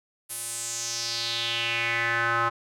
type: tone with band-pass filter sweep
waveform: square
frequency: 116.7 Hz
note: A#2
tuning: 2 cents sharp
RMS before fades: -28 dBFS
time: 0.29-2.5 s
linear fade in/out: 20 ms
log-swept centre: 11000 to 1200 Hz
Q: 3.8
effects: none